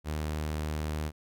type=tone; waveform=sawtooth; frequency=76.6 Hz; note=D#2; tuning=27 cents flat; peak=-27 dBFS; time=0.04-1.12 s; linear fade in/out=50 ms; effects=none